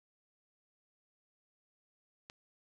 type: click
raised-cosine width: 0.2 ms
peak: -30 dBFS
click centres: 2.299 s
effects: none